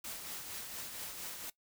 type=noise with tremolo; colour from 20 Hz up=white; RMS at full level=-42 dBFS; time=0.04-1.5 s; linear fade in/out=5 ms; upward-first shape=triangle; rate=4.3 Hz; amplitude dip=45%; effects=noise-tail reverb RT60 0.1 s tail -20 dB re dry